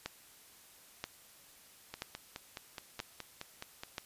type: two click trains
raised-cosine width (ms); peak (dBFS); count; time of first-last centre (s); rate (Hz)
0.2; -24 / -20; 10 / 5; 1.94-3.835 / 0.06-3.982; 4.75 / 1.02
effects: white hiss -59 dBFS RMS until 4.05 s + resampled to 32000 Hz